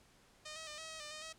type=tone with pitch steps; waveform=5% pulse; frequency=613 / 639 / 603 / 640 / 636 / 600 / 616 / 640 Hz; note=D#5 / D#5 / D5 / D#5 / D#5 / D5 / D#5 / D#5; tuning=-26 / +46 / +46 / +49 / +38 / +37 / -17 / +49 cents; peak=-34 dBFS; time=0.45-1.33 s; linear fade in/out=10 ms; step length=110 ms; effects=pink hiss -66 dBFS RMS until 1.38 s + low-pass 10000 Hz 12 dB/octave